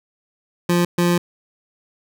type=tone bursts at uneven times; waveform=25% pulse; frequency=174.4 Hz; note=F3; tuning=2 cents flat; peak=-11 dBFS; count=2; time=0.69-0.85 / 0.98-1.18 s; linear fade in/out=5 ms; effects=none